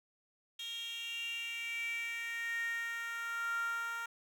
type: tone with high-pass filter sweep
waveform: 10% pulse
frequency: 463.7 Hz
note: A#4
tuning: 9 cents flat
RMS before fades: -39 dBFS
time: 0.59-4.06 s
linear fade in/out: 5 ms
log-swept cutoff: 3400 to 1200 Hz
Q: 7.9
effects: none